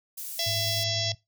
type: high-pass noise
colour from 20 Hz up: pink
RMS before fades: -37 dBFS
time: 0.17-0.84 s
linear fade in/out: 10 ms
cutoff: 10000 Hz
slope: 12 dB/octave
type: harmonic tone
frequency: 670 Hz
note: E5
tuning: 28 cents sharp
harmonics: 1 / 3 / 4 / 5 / 6 / 7 / 8 / 9 / 10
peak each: -35 / -39 / -41 / -32 / -36 / -35 / -30 / -40 / -42 dBFS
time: 0.39-1.12 s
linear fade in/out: 2 ms
type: tone with tremolo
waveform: sine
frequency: 107.3 Hz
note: A2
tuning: 43 cents flat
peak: -31 dBFS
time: 0.46-1.15 s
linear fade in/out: 10 ms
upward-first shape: sine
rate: 10 Hz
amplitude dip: 30%
effects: noise-tail reverb RT60 0.2 s tail -21 dB re dry